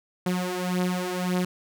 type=beating tone pair; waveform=sawtooth; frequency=180 / 181.8 Hz; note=F#3 / F#3; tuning=-47 / -30 cents; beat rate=1.8 Hz; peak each=-25 / -23 dBFS; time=0.26-1.45 s; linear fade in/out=5 ms; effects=none